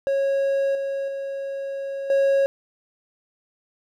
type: tone with level steps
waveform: triangle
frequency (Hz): 549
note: C#5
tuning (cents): -17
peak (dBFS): -17 / -22 / -25 / -14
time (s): 0.07-2.46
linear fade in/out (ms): 0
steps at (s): 0.75 / 1.08 / 2.1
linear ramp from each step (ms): 2
effects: none